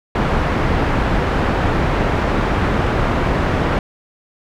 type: low-pass noise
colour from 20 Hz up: pink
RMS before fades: -17 dBFS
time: 0.15-3.79 s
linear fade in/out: 2 ms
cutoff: 1700 Hz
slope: 12 dB/octave
effects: none